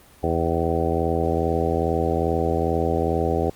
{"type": "harmonic tone with a mistuned harmonic", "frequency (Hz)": 82.41, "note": "E2", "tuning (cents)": 0, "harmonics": [1, 2, 3, 4, 5, 6, 7, 8, 9], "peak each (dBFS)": [-26, -29, -30, -28, -26, -27, -31, -32, -28], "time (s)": [0.23, 3.5], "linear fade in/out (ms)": 5, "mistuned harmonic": 9, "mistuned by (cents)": 42, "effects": ["pink hiss -51 dBFS RMS until 3.55 s", "Opus 32 kbps"]}